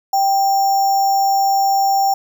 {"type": "tone with sample-and-hold", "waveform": "sine", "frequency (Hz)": 784, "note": "G5", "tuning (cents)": 0, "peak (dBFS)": -12, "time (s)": [0.13, 2.14], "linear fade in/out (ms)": 5, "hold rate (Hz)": 6300, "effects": []}